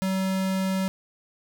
square tone, 190 Hz, F#3, 46 cents sharp, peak -24 dBFS, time 0.02-0.88 s, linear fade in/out 0 ms, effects none

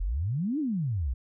sine exponential two-way sweep, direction up then down, 38.89 to 321.6 to 56.6 Hz, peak -26 dBFS, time 0-1.14 s, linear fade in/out 10 ms, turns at 0.59 s, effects none

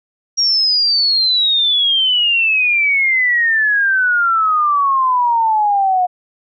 sine exponential sweep, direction down, 5650 to 717 Hz, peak -11 dBFS, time 0.37-6.07 s, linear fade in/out 20 ms, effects none

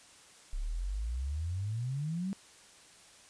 sine exponential sweep, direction up, 33.22 to 200 Hz, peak -32 dBFS, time 0.53-2.33 s, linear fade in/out 0 ms, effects white hiss -57 dBFS RMS until 3.29 s + resampled to 22050 Hz

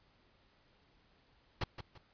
pink noise with echo, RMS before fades -34 dBFS, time 1.61-1.64 s, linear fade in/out 5 ms, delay 170 ms, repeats 2, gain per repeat -10 dB, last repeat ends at 1.98 s, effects pink hiss -69 dBFS RMS until 2.13 s + resampled to 11025 Hz

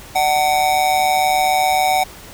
square tone with amplitude modulation, 752 Hz, F#5, 28 cents sharp, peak -11 dBFS, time 0.15-2.04 s, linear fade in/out 10 ms, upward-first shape sine, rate 147 Hz, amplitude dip 70%, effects pink hiss -38 dBFS RMS until 2.33 s

